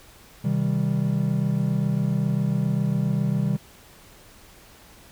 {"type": "chord", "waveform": "triangle", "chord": "C minor", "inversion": "none", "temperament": "equal with one note detuned", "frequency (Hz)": [130.81, 158.19, 196], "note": ["C3", "Eb3", "G3"], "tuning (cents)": [0, 29, 0], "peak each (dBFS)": -23, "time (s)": [0.44, 3.57], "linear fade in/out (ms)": 10, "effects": ["pink hiss -50 dBFS RMS until 5.11 s"]}